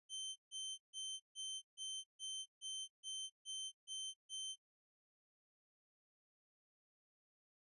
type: tone bursts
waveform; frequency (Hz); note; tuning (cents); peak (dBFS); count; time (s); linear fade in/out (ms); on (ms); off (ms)
sawtooth; 3100; G7; -20; -40; 11; 0.09-4.56; 50; 270; 150
effects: noise-tail reverb RT60 0.1 s tail -21 dB re dry + resampled to 24000 Hz